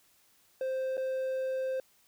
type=tone with dropouts; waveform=triangle; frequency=523.3 Hz; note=C5; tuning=in tune; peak=-28 dBFS; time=0.61-1.8 s; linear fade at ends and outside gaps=2 ms; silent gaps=0.97-0.977 s; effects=white hiss -66 dBFS RMS until 2.07 s